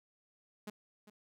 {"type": "tone with echo", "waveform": "sawtooth", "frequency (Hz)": 209.7, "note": "G#3", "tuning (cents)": 17, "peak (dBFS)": -37, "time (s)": [0.67, 0.7], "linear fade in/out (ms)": 5, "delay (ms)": 400, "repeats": 1, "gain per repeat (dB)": -14, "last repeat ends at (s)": 1.1, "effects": []}